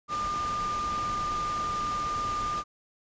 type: tone in noise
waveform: sine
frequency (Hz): 1203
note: D6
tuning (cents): +41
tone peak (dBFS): -28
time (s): 0.08-2.64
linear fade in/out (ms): 50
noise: pink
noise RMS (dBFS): -38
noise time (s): 0.08-2.64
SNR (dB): +7
effects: resampled to 16000 Hz